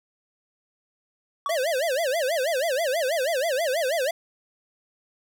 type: tone with exponential decay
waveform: triangle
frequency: 1134 Hz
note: C#6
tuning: 39 cents sharp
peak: -19 dBFS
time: 1.46-1.58 s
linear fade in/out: 1 ms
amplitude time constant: 25 ms
type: tone with vibrato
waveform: square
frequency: 587.3 Hz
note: D5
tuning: in tune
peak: -23 dBFS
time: 1.49-4.11 s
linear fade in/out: 5 ms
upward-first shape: sine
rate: 6.2 Hz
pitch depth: 270 cents each way
effects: none